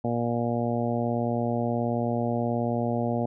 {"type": "harmonic tone", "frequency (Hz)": 118.6, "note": "A#2", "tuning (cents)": 30, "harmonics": [1, 2, 3, 4, 5, 6, 7], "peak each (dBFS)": [-30, -28, -35, -33, -32, -33, -38], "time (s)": [0.04, 3.26], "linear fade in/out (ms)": 5, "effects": []}